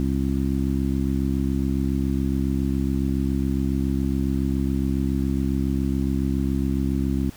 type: harmonic tone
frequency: 67.2 Hz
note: C2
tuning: 47 cents sharp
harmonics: 1 / 2 / 3 / 4 / 5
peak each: -25 / -28 / -26 / -26 / -32 dBFS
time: 0-7.3 s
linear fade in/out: 0 ms
effects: pink hiss -47 dBFS RMS until 7.36 s